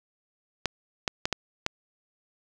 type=clicks; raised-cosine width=0.2 ms; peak=-8 dBFS; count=5; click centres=0.657 / 1.078 / 1.255 / 1.327 / 1.664 s; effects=none